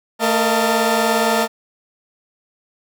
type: tone cluster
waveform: 30% pulse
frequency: 223.6 / 464.5 / 626 / 690 / 889 Hz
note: A3 / A#4 / D#5 / F5 / A5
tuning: +28 / -6 / +10 / -21 / +18 cents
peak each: -19 dBFS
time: 0.19-1.48 s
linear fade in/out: 50 ms
effects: none